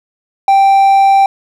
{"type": "tone", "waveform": "triangle", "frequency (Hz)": 784, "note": "G5", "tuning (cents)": 0, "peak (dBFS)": -3, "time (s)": [0.48, 1.26], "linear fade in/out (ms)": 2, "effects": []}